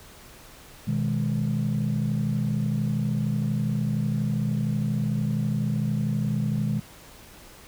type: chord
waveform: sine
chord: G# minor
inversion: first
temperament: equal with one note detuned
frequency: 123.47 / 156.37 / 207.7 Hz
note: B2 / D#3 / G#3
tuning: 0 / +9 / 0 cents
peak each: -26 dBFS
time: 0.87-6.8 s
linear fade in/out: 10 ms
effects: tanh soft clip ceiling -17 dBFS + pink hiss -48 dBFS RMS until 7.67 s